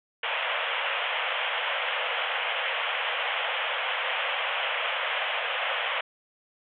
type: band-pass noise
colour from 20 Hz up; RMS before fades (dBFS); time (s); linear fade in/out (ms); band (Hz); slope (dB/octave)
white; -29; 0.23-6.01; 5; 480 to 3300; 96
effects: none